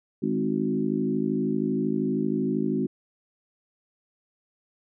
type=harmonic tone with a mistuned harmonic; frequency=52.8 Hz; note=G#1; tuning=29 cents sharp; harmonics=3 / 4 / 5 / 6 / 7; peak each=-33 / -27 / -28 / -32 / -30 dBFS; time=0.22-2.87 s; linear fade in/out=10 ms; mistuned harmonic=6; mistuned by=-16 cents; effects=none